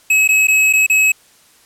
square tone with dropouts, 2567 Hz, E7, 47 cents flat, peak -10 dBFS, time 0.1-1.12 s, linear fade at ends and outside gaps 5 ms, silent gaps 0.277-0.288 / 0.472-0.482 / 0.728-0.734 / 0.865-0.898 s, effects white hiss -50 dBFS RMS until 1.65 s + low-pass 12000 Hz 12 dB/octave

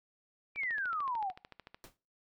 sine exponential sweep, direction down, 2400 to 711 Hz, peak -32 dBFS, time 0.55-1.33 s, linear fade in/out 50 ms
click train, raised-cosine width 0.3 ms, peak -32 dBFS, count 17, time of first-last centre 0.56-1.745 s, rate 13.5 Hz
pink noise with exponential decay, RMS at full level -47 dBFS, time 1.84-1.97 s, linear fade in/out 0 ms, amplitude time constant 27 ms
effects noise-tail reverb RT60 0.4 s tail -23 dB re dry

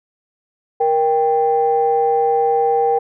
sine tone pair together, 470 / 788.7 Hz, A#4 / G5, +14 / +10 cents, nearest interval major sixth, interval 896 cents, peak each -15 dBFS, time 0.8-2.99 s, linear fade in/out 10 ms, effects tanh soft clip ceiling -5 dBFS

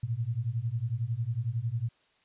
sine beating tone pair, 110.4 / 121.4 Hz, A2 / B2, +6 / -29 cents, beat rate 11 Hz, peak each -32 / -31 dBFS, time 0.03-1.89 s, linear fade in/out 5 ms, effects white hiss -67 dBFS RMS until 2.24 s + resampled to 8000 Hz

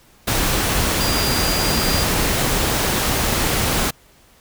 sine tone in noise, 4796 Hz, D8, 36 cents sharp, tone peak -24 dBFS, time 1-2.04 s, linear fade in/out 10 ms, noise pink, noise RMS -19 dBFS, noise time 0.27-3.91 s, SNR -8 dB, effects pink hiss -52 dBFS RMS until 4.4 s

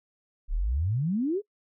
sine exponential sweep, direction up, 32 to 440 Hz, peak -24 dBFS, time 0.48-1.42 s, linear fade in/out 50 ms, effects noise-tail reverb RT60 0.1 s tail -24 dB re dry

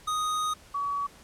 square / sine tone pair in turn, 1244.5 / 1134.5 Hz, D#6 / C#6, 0 / +40 cents, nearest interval major second, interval 160 cents, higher first, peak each -27 dBFS, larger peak neither, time 0.07-0.54 / 0.74-1.07 s, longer first, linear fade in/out 10 ms, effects pink hiss -53 dBFS RMS until 1.23 s + low-pass 11000 Hz 12 dB/octave

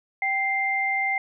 sine tone pair together, 779.9 / 2093 Hz, G5 / C7, -9 / 0 cents, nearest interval octave + perfect fourth, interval 1709 cents, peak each -27 / -23 dBFS, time 0.22-1.18 s, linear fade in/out 2 ms, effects none

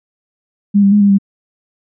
sine tone with pitch steps, 202.6 / 198 / 207.1 / 201.2 / 197.4 Hz, G#3 / G3 / G#3 / G3 / G3, -43 / +18 / -5 / +45 / +12 cents, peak -6 dBFS, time 0.74-1.185 s, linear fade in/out 20 ms, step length 89 ms, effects none

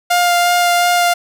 sawtooth tone with vibrato, 703 Hz, F5, 11 cents sharp, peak -7 dBFS, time 0.1-1.14 s, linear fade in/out 10 ms, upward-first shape sine, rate 2.8 Hz, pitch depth 10 cents each way, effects none

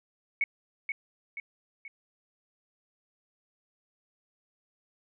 sine tone with echo, 2217 Hz, C#7, in tune, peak -23 dBFS, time 0.41-0.44 s, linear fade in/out 2 ms, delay 480 ms, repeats 3, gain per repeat -6 dB, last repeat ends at 1.88 s, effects none

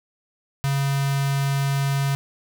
square tone with notch filter, 138.7 Hz, C#3, 1 cent sharp, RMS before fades -22 dBFS, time 0.64-2.15 s, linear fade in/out 0 ms, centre 360 Hz, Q 0.69, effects none

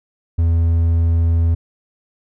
triangle tone, 83.3 Hz, E2, 19 cents sharp, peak -10 dBFS, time 0.38-1.55 s, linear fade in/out 10 ms, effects none

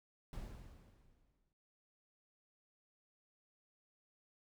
brown noise with exponential decay, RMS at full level -44 dBFS, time 0.33-1.53 s, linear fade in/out 1 ms, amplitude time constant 260 ms, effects none

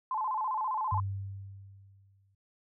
sine tone with vibrato, 946 Hz, A#5, 25 cents sharp, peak -29 dBFS, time 0.11-1 s, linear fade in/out 2 ms, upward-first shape square, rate 15 Hz, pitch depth 150 cents each way
sine tone with exponential decay, 98 Hz, G2, in tune, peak -27 dBFS, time 0.92-2.35 s, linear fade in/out 5 ms, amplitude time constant 310 ms
effects none

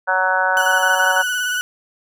harmonic tone, 186.5 Hz, F#3, 14 cents sharp, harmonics 3 / 4 / 5 / 6 / 7 / 8 / 9, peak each -24 / -22 / -21 / -29 / -27 / -18 / -28 dBFS, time 0.07-1.23 s, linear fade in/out 20 ms
35% pulse tone with vibrato, 1480 Hz, F#6, in tune, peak -17 dBFS, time 0.57-1.61 s, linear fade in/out 0 ms, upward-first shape sine, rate 18 Hz, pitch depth 28 cents each way
effects none

